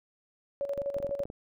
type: tone with tremolo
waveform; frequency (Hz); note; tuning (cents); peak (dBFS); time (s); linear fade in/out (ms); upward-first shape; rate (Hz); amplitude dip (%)
sine; 562; C#5; +24; -28; 0.61-1.24; 0; square; 12; 65
type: clicks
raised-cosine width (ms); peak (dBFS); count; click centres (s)
2; -28; 9; 0.777 / 0.818 / 0.966 / 1.002 / 1.046 / 1.093 / 1.203 / 1.255 / 1.301
effects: none